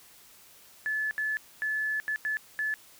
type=tone bursts at uneven times; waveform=sine; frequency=1728 Hz; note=A6; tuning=32 cents flat; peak=-27 dBFS; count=6; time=0.86-1.11 / 1.18-1.37 / 1.62-2 / 2.08-2.16 / 2.25-2.37 / 2.59-2.74 s; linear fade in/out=0 ms; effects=white hiss -55 dBFS RMS until 2.99 s